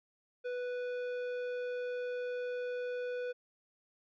triangle tone with tanh clipping, 493.9 Hz, B4, in tune, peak -37 dBFS, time 0.44-3.33 s, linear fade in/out 20 ms, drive 16 dB, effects none

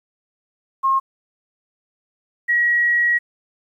sine tone pair in turn, 1074 / 1909.3 Hz, C6 / A#6, +45 / +41 cents, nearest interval minor seventh, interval 996 cents, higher second, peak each -14 dBFS, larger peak neither, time 0.83-1 / 2.48-3.19 s, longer second, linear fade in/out 20 ms, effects 9-bit

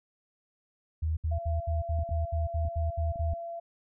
sine tone bursts, 79.2 Hz, D#2, 31 cents sharp, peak -26 dBFS, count 11, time 1.02-3.34 s, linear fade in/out 10 ms, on 150 ms, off 67 ms
sine tone, 678 Hz, E5, 49 cents sharp, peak -35 dBFS, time 1.31-3.6 s, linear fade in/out 10 ms
clicks, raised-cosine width 5 ms, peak -31 dBFS, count 5, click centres 1.99 / 2.092 / 2.652 / 3.159 / 3.336 s
effects none

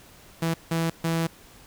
sawtooth tone bursts at uneven times, 164.81 Hz, E3, in tune, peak -19 dBFS, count 3, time 0.42-0.54 / 0.71-0.9 / 1.04-1.27 s, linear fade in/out 5 ms, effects pink hiss -51 dBFS RMS until 1.66 s

